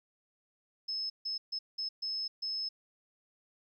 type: tone bursts at uneven times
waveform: sine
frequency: 5200 Hz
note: E8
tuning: 24 cents flat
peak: -33 dBFS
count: 6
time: 0.88-1.1 / 1.25-1.38 / 1.52-1.59 / 1.78-1.89 / 2.02-2.28 / 2.42-2.69 s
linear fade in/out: 10 ms
effects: 12-bit